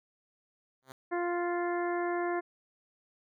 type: tone with exponential growth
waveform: 5% pulse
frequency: 131.5 Hz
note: C3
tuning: 9 cents sharp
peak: -32 dBFS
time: 0.82-0.92 s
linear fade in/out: 2 ms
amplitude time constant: 20 ms
type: harmonic tone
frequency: 349.2 Hz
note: F4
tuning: in tune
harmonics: 1 / 2 / 3 / 4 / 5 / 6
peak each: -31 / -35 / -39 / -43 / -41 / -47 dBFS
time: 1.11-2.41 s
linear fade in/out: 20 ms
effects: none